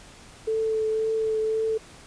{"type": "tone with vibrato", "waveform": "sine", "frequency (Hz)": 440, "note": "A4", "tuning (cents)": 0, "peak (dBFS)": -22, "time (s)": [0.47, 1.78], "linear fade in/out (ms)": 10, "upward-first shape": "triangle", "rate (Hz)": 1.9, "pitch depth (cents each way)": 16, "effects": ["pink hiss -48 dBFS RMS until 2.06 s", "resampled to 22050 Hz"]}